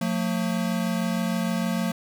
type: tone pair together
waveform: square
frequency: 179 / 225.5 Hz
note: F3 / A3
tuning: +43 / +43 cents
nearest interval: major third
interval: 400 cents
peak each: -27 dBFS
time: 0.01-1.92 s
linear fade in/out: 5 ms
effects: none